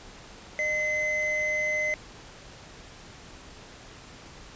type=tone pair together; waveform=triangle; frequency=609.2 / 2049 Hz; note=D#5 / C7; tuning=-37 / -37 cents; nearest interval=octave + major sixth; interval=2100 cents; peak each=-30 / -24 dBFS; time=0.59-1.94 s; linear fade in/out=0 ms; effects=pink hiss -47 dBFS RMS until 4.55 s + resampled to 16000 Hz